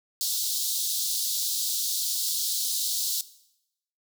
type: high-pass noise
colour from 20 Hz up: pink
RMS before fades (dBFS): -28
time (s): 0.21-3.21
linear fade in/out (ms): 0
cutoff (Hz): 3700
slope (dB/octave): 48
effects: noise-tail reverb RT60 0.8 s tail -17 dB re dry